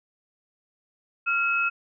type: tone pair together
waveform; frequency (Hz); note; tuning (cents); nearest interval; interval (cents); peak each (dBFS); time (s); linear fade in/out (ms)
sine; 1386 / 2572; F6 / E7; -14 / -43; major seventh; 1071; -24; 1.26-1.7; 20
effects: none